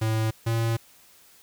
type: tone pair in turn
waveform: square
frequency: 110.6 / 114.43 Hz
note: A2 / A#2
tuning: +9 / -32 cents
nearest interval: minor second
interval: 59 cents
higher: second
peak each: -23 / -23 dBFS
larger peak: neither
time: 0.01-0.31 / 0.46-0.77 s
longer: second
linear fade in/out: 10 ms
effects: white hiss -55 dBFS RMS until 1.42 s